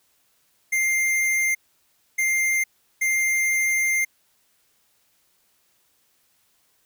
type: tone bursts at uneven times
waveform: square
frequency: 2102 Hz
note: C7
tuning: 7 cents sharp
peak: -20 dBFS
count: 3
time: 0.72-1.55 / 2.18-2.64 / 3.01-4.05 s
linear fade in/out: 10 ms
effects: white hiss -65 dBFS RMS until 6.85 s